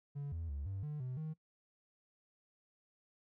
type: tone with pitch steps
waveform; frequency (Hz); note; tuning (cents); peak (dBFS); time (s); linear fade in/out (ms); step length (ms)
triangle; 142.4 / 82.8 / 70.8 / 97.2 / 149.6 / 127.5 / 156.6; C#3 / E2 / C#2 / G2 / D3 / C3 / D#3; +47 / +8 / +37 / -14 / +32 / -44 / +11; -36; 0.15-1.34; 20; 170
effects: noise-tail reverb RT60 0.1 s tail -22 dB re dry + tanh soft clip ceiling -33 dBFS